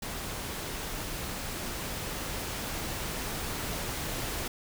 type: noise with level ramp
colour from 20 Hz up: pink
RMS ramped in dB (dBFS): -37 to -34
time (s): 0.02-4.48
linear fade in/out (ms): 5
effects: none